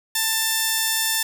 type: tone pair together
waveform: 5% pulse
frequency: 889 / 1778 Hz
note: A5 / A6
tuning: +18 / +18 cents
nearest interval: octave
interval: 1200 cents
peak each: -13 dBFS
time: 0.15-1.23 s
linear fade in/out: 5 ms
effects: none